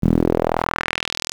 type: tone with band-pass filter sweep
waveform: sawtooth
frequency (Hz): 41.17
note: E1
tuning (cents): -1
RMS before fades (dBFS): -20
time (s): 0.02-1.33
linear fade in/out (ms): 20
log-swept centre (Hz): 180 to 7000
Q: 1.9
effects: 7-bit